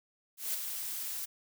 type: noise with ADSR envelope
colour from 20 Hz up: blue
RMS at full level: -32 dBFS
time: 0.37-1.26 s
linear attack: 170 ms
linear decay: 11 ms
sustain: -6 dB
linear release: 16 ms
effects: none